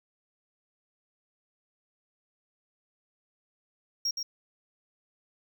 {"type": "tone with echo", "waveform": "triangle", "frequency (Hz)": 5588, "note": "F8", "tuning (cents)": 0, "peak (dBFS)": -25, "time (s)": [4.05, 4.11], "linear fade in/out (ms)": 5, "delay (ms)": 120, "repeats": 1, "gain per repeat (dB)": -5, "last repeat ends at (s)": 4.23, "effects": []}